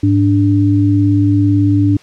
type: tone pair together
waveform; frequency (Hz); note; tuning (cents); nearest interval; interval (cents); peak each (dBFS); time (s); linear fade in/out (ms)
sine; 103.3 / 291.9; G#2 / D4; -9 / -10; octave + tritone; 1799; -11; 0.03-1.97; 5
effects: white hiss -44 dBFS RMS until 2.02 s + low-pass 5000 Hz 12 dB/octave